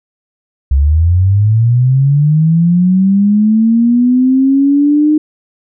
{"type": "linear sweep", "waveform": "sine", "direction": "up", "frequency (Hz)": [65.41, 307.3], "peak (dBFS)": -6, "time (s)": [0.71, 5.18], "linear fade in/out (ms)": 5, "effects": []}